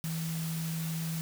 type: tone in noise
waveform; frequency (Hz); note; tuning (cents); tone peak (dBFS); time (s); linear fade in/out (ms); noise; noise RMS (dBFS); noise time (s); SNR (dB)
sine; 162.6; E3; -23; -32; 0.04-1.21; 0; white; -42; 0.04-1.21; +7
effects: none